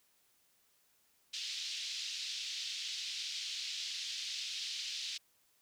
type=band-pass noise; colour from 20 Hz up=pink; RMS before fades=-41 dBFS; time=1.33-5.18 s; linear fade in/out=10 ms; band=3100 to 5400 Hz; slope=24 dB/octave; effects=white hiss -72 dBFS RMS until 5.61 s